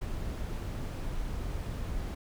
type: noise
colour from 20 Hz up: brown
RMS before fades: -35 dBFS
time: 0.01-2.15 s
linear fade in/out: 10 ms
effects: none